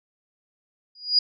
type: tone with exponential growth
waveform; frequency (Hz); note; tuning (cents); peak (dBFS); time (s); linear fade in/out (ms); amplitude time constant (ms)
sine; 4886; D#8; -32; -12; 0.95-1.19; 5; 52
effects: none